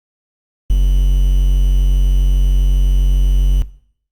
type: tone with quantisation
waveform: triangle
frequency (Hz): 46.25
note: F#1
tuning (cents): 0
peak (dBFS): -6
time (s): 0.7-3.62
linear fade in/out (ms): 0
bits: 6
effects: noise-tail reverb RT60 0.6 s tail -19 dB re dry + Opus 48 kbps